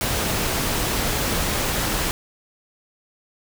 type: noise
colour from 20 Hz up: pink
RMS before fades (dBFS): -23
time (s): 0.01-2.11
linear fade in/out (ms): 0
effects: none